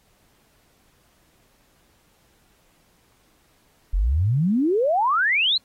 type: exponential sweep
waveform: sine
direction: up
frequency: 40.49 to 4230 Hz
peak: -17 dBFS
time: 3.93-5.58 s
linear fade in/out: 10 ms
effects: pink hiss -62 dBFS RMS until 5.64 s + AAC 48 kbps